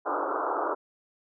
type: band-pass noise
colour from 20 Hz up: white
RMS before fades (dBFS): -29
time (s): 0.05-0.75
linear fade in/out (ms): 20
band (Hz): 290 to 1400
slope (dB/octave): 96
effects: none